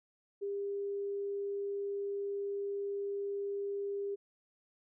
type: tone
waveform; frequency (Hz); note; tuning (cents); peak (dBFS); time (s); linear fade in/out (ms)
sine; 401; G4; +39; -34; 0.41-4.16; 20
effects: none